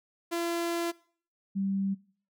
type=tone pair in turn; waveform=sawtooth / sine; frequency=340 / 195.26 Hz; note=F4 / G3; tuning=-46 / -7 cents; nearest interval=minor seventh; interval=961 cents; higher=first; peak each=-25 / -27 dBFS; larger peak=first; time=0.31-0.92 / 1.55-1.95 s; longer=first; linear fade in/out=20 ms; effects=noise-tail reverb RT60 0.5 s tail -22 dB re dry